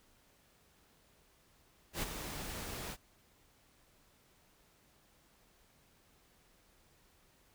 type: noise with ADSR envelope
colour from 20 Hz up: pink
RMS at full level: -35 dBFS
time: 1.93-2.97 s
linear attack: 90 ms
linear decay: 26 ms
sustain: -8 dB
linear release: 49 ms
effects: pink hiss -68 dBFS RMS until 7.54 s